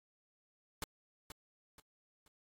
pink noise with echo, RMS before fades -40 dBFS, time 0.82-0.84 s, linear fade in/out 2 ms, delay 480 ms, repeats 3, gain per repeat -9 dB, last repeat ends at 2.28 s, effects AAC 48 kbps

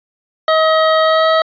25% pulse tone with pitch glide, 635 to 641.3 Hz, D#5 to E5, +35 to -48 cents, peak -6 dBFS, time 0.48-1.42 s, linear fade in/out 2 ms, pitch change +17 cents, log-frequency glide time 1.03-1.28 s, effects resampled to 11025 Hz

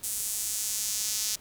sawtooth tone with high-pass filter sweep, 214.7 Hz, A3, 42 cents flat, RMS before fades -31 dBFS, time 0.03-1.36 s, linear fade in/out 10 ms, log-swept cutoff 8800 to 5700 Hz, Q 1.6, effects pink hiss -54 dBFS RMS until 1.4 s

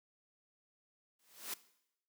white noise with exponential growth, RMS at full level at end -38 dBFS, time 1.19-1.54 s, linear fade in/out 5 ms, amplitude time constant 75 ms, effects noise-tail reverb RT60 0.8 s tail -18 dB re dry + high-pass 200 Hz 12 dB/octave

